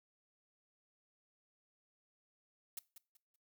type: noise with echo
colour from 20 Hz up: blue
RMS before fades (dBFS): -44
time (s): 2.77-2.79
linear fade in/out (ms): 2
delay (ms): 190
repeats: 3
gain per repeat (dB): -11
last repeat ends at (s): 3.36
effects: noise-tail reverb RT60 0.3 s tail -21 dB re dry